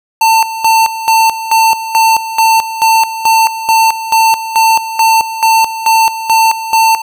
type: tone with tremolo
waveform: square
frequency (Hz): 896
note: A5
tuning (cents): +31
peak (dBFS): -6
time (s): 0.21-7.02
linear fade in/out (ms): 5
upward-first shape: square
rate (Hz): 2.3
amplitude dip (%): 75
effects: none